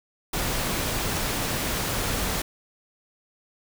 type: noise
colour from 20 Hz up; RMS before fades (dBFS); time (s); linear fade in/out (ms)
pink; -27; 0.33-2.42; 5
effects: none